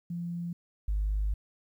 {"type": "tone pair in turn", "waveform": "sine", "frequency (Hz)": [172.1, 51.17], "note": ["F3", "G#1"], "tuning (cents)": [-25, -25], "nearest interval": "octave + major sixth", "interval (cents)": 2100, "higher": "first", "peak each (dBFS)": [-32, -25], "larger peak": "second", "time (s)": [[0.1, 0.53], [0.88, 1.34]], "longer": "second", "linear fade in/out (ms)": 5, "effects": ["tanh soft clip ceiling -22 dBFS", "11-bit"]}